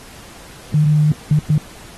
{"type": "tone bursts at uneven times", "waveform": "sine", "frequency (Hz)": 151.2, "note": "D#3", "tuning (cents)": -49, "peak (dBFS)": -10, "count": 3, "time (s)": [[0.74, 1.12], [1.31, 1.39], [1.5, 1.58]], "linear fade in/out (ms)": 2, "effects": ["pink hiss -40 dBFS RMS until 1.97 s", "AAC 32 kbps"]}